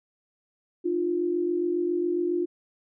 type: tone pair together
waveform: sine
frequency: 304.1 / 351.4 Hz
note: D#4 / F4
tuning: -40 / +11 cents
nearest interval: minor third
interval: 251 cents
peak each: -30 / -24 dBFS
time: 0.84-2.46 s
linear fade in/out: 20 ms
effects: none